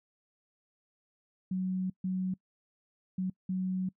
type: tone bursts at uneven times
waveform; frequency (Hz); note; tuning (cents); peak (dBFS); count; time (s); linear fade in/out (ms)
sine; 186; F#3; +9; -29; 4; 1.51-1.9 / 2.04-2.34 / 3.18-3.3 / 3.49-3.89; 5
effects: noise-tail reverb RT60 0.1 s tail -24 dB re dry